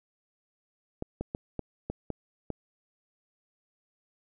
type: clicks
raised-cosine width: 2 ms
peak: -19 dBFS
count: 7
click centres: 1.024 / 1.21 / 1.349 / 1.593 / 1.9 / 2.103 / 2.503 s
effects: none